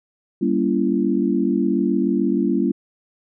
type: chord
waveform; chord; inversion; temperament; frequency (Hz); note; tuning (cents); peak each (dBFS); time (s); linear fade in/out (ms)
sine; G diminished seventh; none; just; 196 / 235.2 / 282.2 / 338.7; G3 / Bb3 / Db4 / Fb4; 0 / +16 / +31 / +47; -22; 0.41-2.72; 10
effects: none